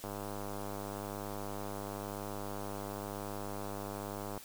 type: click train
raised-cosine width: 1 ms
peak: -27 dBFS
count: 439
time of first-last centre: 0.04-4.377 s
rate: 101 Hz
effects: white hiss -52 dBFS RMS until 4.44 s